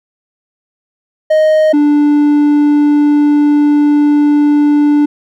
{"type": "tone pair in turn", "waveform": "triangle", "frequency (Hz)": [622.3, 293.7], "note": ["D#5", "D4"], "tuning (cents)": [0, 0], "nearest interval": "octave + minor second", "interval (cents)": 1300, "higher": "first", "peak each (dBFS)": -4, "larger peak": "neither", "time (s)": [[1.3, 1.73], [1.73, 5.06]], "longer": "second", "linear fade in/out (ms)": 10, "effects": []}